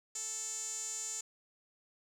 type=tone with band-pass filter; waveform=sawtooth; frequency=440 Hz; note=A4; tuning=in tune; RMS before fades=-40 dBFS; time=0.15-1.21 s; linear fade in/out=5 ms; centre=7100 Hz; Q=9.6; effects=none